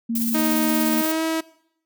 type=tone; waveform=sine; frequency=230.4 Hz; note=A#3; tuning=20 cents flat; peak=-21 dBFS; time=0.09-1.02 s; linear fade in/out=10 ms
type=noise with tremolo; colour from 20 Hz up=violet; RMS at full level=-25 dBFS; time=0.15-1.12 s; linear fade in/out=5 ms; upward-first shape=sine; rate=17 Hz; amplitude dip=45%
type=tone with pitch glide; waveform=sawtooth; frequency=312.1 to 322.7 Hz; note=D#4 to E4; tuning=+5 to -37 cents; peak=-17 dBFS; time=0.34-1.41 s; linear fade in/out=10 ms; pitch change=+58 cents; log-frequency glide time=0.97-1.23 s
effects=noise-tail reverb RT60 0.7 s tail -21 dB re dry